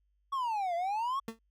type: exponential two-way sweep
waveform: triangle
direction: down then up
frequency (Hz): 1130 to 671 to 1130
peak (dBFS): -28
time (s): 0.32-1.2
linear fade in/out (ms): 10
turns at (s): 0.75
type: tone with exponential decay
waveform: 30% pulse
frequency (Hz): 225.9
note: A3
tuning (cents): +46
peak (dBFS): -31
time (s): 1.28-1.39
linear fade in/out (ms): 2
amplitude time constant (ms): 23
effects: added 50 Hz sine -70 dBFS peak until 1.5 s